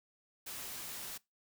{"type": "noise", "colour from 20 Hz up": "white", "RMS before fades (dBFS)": -44, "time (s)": [0.46, 1.18], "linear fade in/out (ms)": 10, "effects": ["noise-tail reverb RT60 0.2 s tail -22 dB re dry"]}